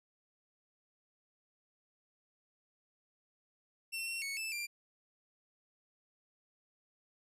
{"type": "tone with pitch steps", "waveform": "sawtooth", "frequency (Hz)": [2703, 2722, 2214, 2636, 2376], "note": ["E7", "F7", "C#7", "E7", "D7"], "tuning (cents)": [43, -45, -3, -1, 20], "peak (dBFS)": -34, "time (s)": [3.92, 4.67], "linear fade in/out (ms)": 20, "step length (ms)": 150, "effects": ["resampled to 32000 Hz"]}